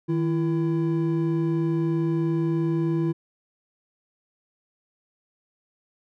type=tone pair together; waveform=triangle; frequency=158.1 / 335 Hz; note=D#3 / E4; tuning=+28 / +28 cents; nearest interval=octave + minor second; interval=1300 cents; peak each=-22 dBFS; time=0.08-3.13 s; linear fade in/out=20 ms; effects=none